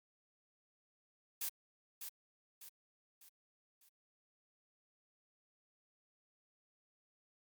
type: noise with echo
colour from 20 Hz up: blue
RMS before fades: -39 dBFS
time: 1.41-1.49 s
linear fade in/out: 5 ms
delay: 600 ms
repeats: 4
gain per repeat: -7 dB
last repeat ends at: 3.89 s
effects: Opus 48 kbps